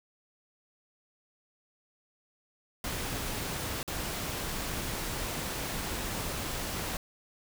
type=noise with dropouts; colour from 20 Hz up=pink; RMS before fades=-35 dBFS; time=2.84-6.97 s; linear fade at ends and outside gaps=2 ms; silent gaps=3.83-3.877 s; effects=none